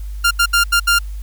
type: tone bursts at uneven times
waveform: sawtooth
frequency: 1396.9 Hz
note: F6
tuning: in tune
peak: -7 dBFS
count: 5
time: 0.24-0.31 / 0.39-0.46 / 0.53-0.64 / 0.72-0.8 / 0.87-0.99 s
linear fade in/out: 10 ms
effects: added 50 Hz sine -24 dBFS peak until 1.22 s + white hiss -49 dBFS RMS until 1.22 s